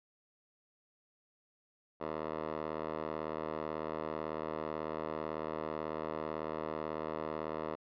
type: tone with band-pass filter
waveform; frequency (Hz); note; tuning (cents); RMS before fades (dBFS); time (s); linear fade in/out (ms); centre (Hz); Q
10% pulse; 78.1; D#2; +7; -39; 2-7.76; 20; 740; 1.9
effects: resampled to 11025 Hz